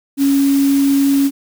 sine tone in noise, 277.2 Hz, C#4, in tune, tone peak -10 dBFS, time 0.17-1.31 s, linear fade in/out 50 ms, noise white, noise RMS -28 dBFS, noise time 0.17-1.31 s, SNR +15 dB, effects none

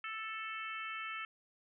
harmonic tone, 440.2 Hz, A4, 1 cent sharp, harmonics 3 / 4 / 5 / 6 / 7, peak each -43 / -47 / -46 / -46 / -51 dBFS, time 0.04-1.25 s, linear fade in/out 2 ms, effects none

